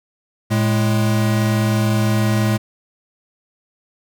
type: tone pair together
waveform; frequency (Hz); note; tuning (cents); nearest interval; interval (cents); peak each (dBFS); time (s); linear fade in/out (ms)
square; 111.61 / 210.7; A2 / G#3; +25 / +25; major seventh; 1100; -17 / -20; 0.5-2.58; 20
effects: none